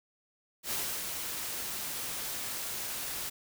white noise with ADSR envelope, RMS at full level -33 dBFS, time 0.63-3.3 s, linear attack 81 ms, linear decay 300 ms, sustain -4 dB, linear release 14 ms, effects none

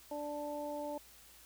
harmonic tone, 293.7 Hz, D4, in tune, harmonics 1 / 2 / 3, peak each -44 / -40 / -44 dBFS, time 0.11-0.98 s, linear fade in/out 5 ms, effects added 57 Hz sine -68 dBFS peak until 1.45 s + white hiss -59 dBFS RMS until 1.45 s

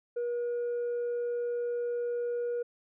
sine tone with tanh clipping, 479.6 Hz, A#4, 49 cents sharp, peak -30 dBFS, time 0.16-2.63 s, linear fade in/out 10 ms, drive 1 dB, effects none

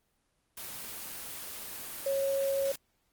sine tone in noise, 549 Hz, C#5, 17 cents flat, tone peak -27 dBFS, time 2.06-2.72 s, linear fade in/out 5 ms, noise white, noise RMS -41 dBFS, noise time 0.57-2.76 s, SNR +11 dB, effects pink hiss -75 dBFS RMS until 3.12 s + Opus 24 kbps

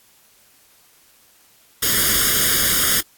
white noise with comb filter, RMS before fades -17 dBFS, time 1.82-3.01 s, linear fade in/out 10 ms, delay 0.59 ms, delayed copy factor +0.85, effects white hiss -54 dBFS RMS until 3.17 s + AAC 64 kbps

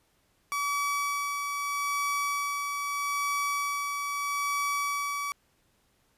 30% pulse tone with tremolo, 1143 Hz, D6, 47 cents flat, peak -24 dBFS, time 0.52-5.32 s, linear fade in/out 0 ms, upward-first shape sine, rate 0.79 Hz, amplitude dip 35%, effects pink hiss -69 dBFS RMS until 6.17 s + resampled to 32000 Hz

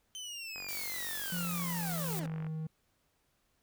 25% pulse linear sweep, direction down, 3094 to 256.1 Hz, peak -37 dBFS, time 0.15-2.26 s, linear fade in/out 0 ms
click train, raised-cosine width 0.5 ms, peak -33 dBFS, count 91, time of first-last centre 0.56-2.467 s, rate 47.2 Hz
blue noise, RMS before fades -40 dBFS, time 0.68-2.2 s, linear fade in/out 10 ms
triangle tone with pitch glide, 174.2 to 157.91 Hz, F3 to D#3, -4 to +26 cents, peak -33 dBFS, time 1.32-2.67 s, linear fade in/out 5 ms, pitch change -170 cents, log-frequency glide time 1.61-2.43 s
effects pink hiss -75 dBFS RMS until 3.62 s

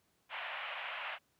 white band-pass noise, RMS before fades -42 dBFS, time 0.29-1.19 s, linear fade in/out 50 ms, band 600 to 3000 Hz, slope 48 dB/octave, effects pink hiss -75 dBFS RMS until 1.39 s + high-pass 80 Hz 12 dB/octave

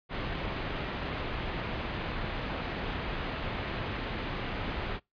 pink low-pass noise, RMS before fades -35 dBFS, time 0.09-5 s, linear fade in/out 50 ms, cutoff 3400 Hz, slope 24 dB/octave, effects noise-tail reverb RT60 0.2 s tail -25 dB re dry + resampled to 11025 Hz

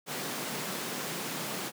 pink high-pass noise, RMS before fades -36 dBFS, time 0.06-1.72 s, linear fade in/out 50 ms, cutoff 140 Hz, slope 48 dB/octave, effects none

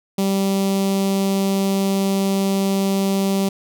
sawtooth tone with notch filter, 195.1 Hz, G3, 8 cents flat, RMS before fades -19 dBFS, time 0.18-3.49 s, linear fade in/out 5 ms, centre 1600 Hz, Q 0.76, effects none

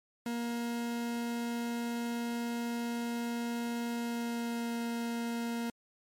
40% pulse tone with pitch glide, 235.7 to 233.8 Hz, A#3 to A#3, +19 to +5 cents, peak -32 dBFS, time 0.26-5.7 s, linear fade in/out 2 ms, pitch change -14 cents, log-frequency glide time 3.89-4.75 s, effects MP3 64 kbps

